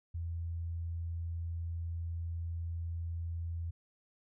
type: tone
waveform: sine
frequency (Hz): 84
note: E2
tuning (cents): +33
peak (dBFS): -35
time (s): 0.14-3.71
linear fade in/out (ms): 10
effects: none